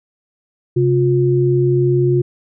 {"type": "tone pair together", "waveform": "sine", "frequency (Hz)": [133.3, 355.9], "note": ["C3", "F4"], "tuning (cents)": [33, 33], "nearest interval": "octave + perfect fourth", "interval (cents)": 1700, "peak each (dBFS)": -14, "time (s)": [0.76, 2.22], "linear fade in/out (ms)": 10, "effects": []}